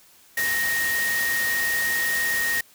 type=tone in noise; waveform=sine; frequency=1864.7 Hz; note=A#6; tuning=in tune; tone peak=-22 dBFS; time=0.37-2.61 s; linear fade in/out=5 ms; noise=white; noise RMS=-29 dBFS; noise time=0.37-2.61 s; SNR=+4 dB; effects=white hiss -54 dBFS RMS until 2.74 s